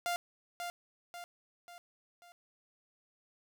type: tone with echo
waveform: sawtooth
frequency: 698.5 Hz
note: F5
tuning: in tune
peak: -28 dBFS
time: 0.06-0.16 s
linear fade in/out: 0 ms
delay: 540 ms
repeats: 4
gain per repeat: -6 dB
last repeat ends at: 2.32 s
effects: none